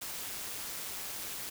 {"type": "noise with amplitude modulation", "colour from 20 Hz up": "white", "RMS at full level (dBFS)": -38, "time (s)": [0.01, 1.5], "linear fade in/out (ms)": 10, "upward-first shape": "sine", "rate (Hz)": 197, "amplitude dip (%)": 50, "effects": []}